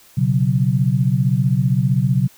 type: chord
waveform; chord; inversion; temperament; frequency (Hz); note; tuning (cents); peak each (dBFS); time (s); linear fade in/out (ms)
sine; B suspended second; none; just; 123.47 / 138.9 / 185.21; B2 / C#3 / F#3; 0 / +4 / +2; -18 / -17 / -20; 0.17-2.28; 10
effects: white hiss -49 dBFS RMS until 2.37 s